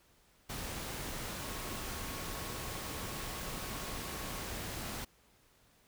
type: tone in noise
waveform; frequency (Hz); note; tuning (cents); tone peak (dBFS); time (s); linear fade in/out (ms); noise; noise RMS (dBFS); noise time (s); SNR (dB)
sine; 1098; C#6; -17; -52; 1.4-4.48; 10; pink; -41; 0.49-5.05; -14
effects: pink hiss -67 dBFS RMS until 5.87 s